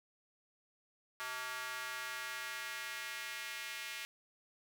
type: tone with high-pass filter sweep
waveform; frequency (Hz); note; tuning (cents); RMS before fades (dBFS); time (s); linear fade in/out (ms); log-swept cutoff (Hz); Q
square; 127.4; C3; -46; -43; 1.2-4.05; 0; 1300 to 2200; 1.8
effects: none